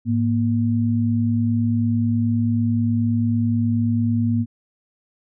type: tone pair together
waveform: sine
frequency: 106.7 / 236 Hz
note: G#2 / A#3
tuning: +47 / +22 cents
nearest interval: octave + major second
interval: 1375 cents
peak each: -20 / -19 dBFS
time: 0.05-4.46 s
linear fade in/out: 50 ms
effects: none